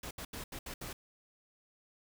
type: noise bursts at uneven times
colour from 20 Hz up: pink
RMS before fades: -43 dBFS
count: 6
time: 0.03-0.11 / 0.18-0.25 / 0.33-0.44 / 0.52-0.59 / 0.66-0.74 / 0.81-0.93 s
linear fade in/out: 5 ms
effects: none